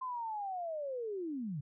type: linear sweep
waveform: sine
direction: down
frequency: 1046.5 to 130.6 Hz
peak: -36 dBFS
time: 0.01-1.61 s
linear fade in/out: 10 ms
effects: none